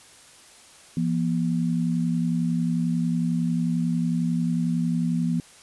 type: tone pair together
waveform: sine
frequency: 169.2 / 240.3 Hz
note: E3 / B3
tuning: +45 / -47 cents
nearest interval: tritone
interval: 608 cents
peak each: -23 / -25 dBFS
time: 0.97-5.4 s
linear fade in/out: 2 ms
effects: white hiss -50 dBFS RMS until 5.62 s + resampled to 24000 Hz